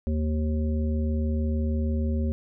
harmonic tone, 77.2 Hz, D#2, 13 cents flat, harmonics 1 / 3 / 5 / 7, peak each -24 / -29 / -38 / -39 dBFS, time 0.07-2.32 s, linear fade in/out 0 ms, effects none

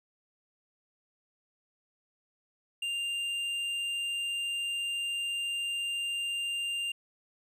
sine tone with hard clipping, 2794 Hz, F7, in tune, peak -32 dBFS, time 2.82-6.92 s, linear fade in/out 5 ms, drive 6 dB, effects none

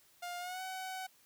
sawtooth tone with pitch glide, 706 to 752.3 Hz, F5 to F#5, +19 to +29 cents, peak -36 dBFS, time 0.22-1.07 s, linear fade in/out 10 ms, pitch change +110 cents, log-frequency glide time 0.39-0.62 s, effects white hiss -66 dBFS RMS until 1.25 s

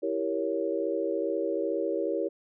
sine chord, E diminished seventh, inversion none, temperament equal with one note detuned, 329.6 / 392 / 466.2 / 556 Hz, E4 / G4 / Bb4 / Db5, 0 / 0 / 0 / +5 cents, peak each -32 dBFS, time 0.02-2.29 s, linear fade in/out 20 ms, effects none

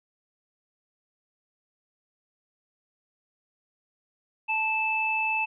sine tone pair together, 878.4 / 2629 Hz, A5 / E7, -3 / -5 cents, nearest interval octave + perfect fifth, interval 1898 cents, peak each -29 / -25 dBFS, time 4.48-5.46 s, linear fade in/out 20 ms, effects none

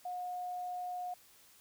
sine tone, 721 Hz, F#5, 45 cents flat, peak -37 dBFS, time 0.05-1.14 s, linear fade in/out 5 ms, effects white hiss -62 dBFS RMS until 1.6 s

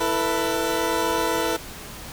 20% pulse chord, E suspended fourth, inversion none, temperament equal with one note detuned, 329.6 / 446.1 / 493.9 Hz, E4 / A4 / B4, 0 / +24 / 0 cents, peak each -21 dBFS, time 0-1.57 s, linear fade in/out 10 ms, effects pink hiss -38 dBFS RMS until 2.12 s

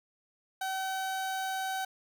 30% pulse tone, 763 Hz, G5, 47 cents flat, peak -29 dBFS, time 0.61-1.85 s, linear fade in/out 5 ms, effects none

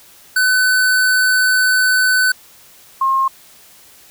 square / sine tone pair in turn, 1508 / 1070 Hz, F#6 / C6, +32 / +38 cents, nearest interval tritone, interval 594 cents, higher first, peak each -12 dBFS, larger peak neither, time 0.36-2.32 / 3.01-3.28 s, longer first, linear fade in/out 5 ms, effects white hiss -45 dBFS RMS until 4.1 s

